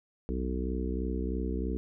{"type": "harmonic tone", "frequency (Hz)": 63.1, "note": "B1", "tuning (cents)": 38, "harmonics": [1, 3, 4, 5, 6, 7], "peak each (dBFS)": [-32, -37, -38, -39, -40, -40], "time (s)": [0.29, 1.77], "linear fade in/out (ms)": 0, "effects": []}